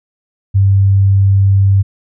sine tone, 98 Hz, G2, in tune, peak -6 dBFS, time 0.54-1.83 s, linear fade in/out 20 ms, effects none

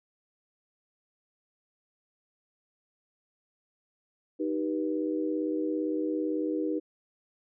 sine chord, Eb augmented, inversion none, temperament just, 311.1 / 388.9 / 486.1 Hz, Eb4 / G4 / B4, 0 / -14 / -28 cents, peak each -29 / -34 / -34 dBFS, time 4.39-6.8 s, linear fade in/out 20 ms, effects none

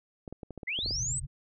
clicks, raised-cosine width 2 ms, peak -27 dBFS, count 9, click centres 0.278 / 0.326 / 0.432 / 0.507 / 0.577 / 0.632 / 0.789 / 0.861 / 0.909 s
sine linear sweep, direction up, 1927 to 8372 Hz, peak -30 dBFS, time 0.67-1.2 s, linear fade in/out 10 ms
white low-pass noise, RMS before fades -38 dBFS, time 0.82-1.27 s, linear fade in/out 20 ms, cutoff 150 Hz, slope 96 dB/octave
effects none

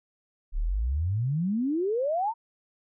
sine exponential sweep, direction up, 32.43 to 947 Hz, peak -24 dBFS, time 0.52-2.34 s, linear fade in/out 50 ms, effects none

